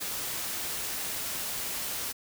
white noise, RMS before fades -34 dBFS, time 0-2.13 s, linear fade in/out 20 ms, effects none

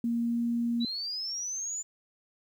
sine tone with pitch glide, 234.1 to 235.5 Hz, A#3 to A#3, +8 to +18 cents, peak -26 dBFS, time 0.04-0.85 s, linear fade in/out 2 ms, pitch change +10 cents, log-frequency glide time 0.21-0.4 s
sine linear sweep, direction up, 3864 to 7100 Hz, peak -32 dBFS, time 0.8-1.83 s, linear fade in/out 20 ms
effects 10-bit

